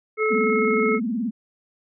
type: harmonic tone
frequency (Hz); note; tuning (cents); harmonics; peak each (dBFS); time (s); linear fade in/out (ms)
433.3; A4; -27; 1 / 3 / 5; -20 / -26 / -25; 0.17-1; 50
type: tone with vibrato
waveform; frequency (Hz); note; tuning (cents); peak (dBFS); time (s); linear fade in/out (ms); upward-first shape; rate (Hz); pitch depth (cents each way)
sine; 229.2; A#3; -29; -22; 0.3-1.31; 20; sine; 19; 190
effects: none